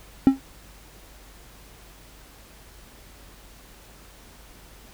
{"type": "tone with exponential decay", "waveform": "triangle", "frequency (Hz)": 268.9, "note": "C4", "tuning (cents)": 47, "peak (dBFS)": -5, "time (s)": [0.27, 0.4], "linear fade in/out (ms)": 0, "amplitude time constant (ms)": 27, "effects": ["added 49 Hz sine -50 dBFS peak until 4.93 s", "pink hiss -50 dBFS RMS until 4.93 s"]}